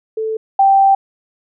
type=tone pair in turn; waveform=sine; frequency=440 / 782.2 Hz; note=A4 / G5; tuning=0 / -4 cents; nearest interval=minor seventh; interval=996 cents; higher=second; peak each=-17 / -7 dBFS; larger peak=second; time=0.17-0.37 / 0.59-0.95 s; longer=second; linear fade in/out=5 ms; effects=none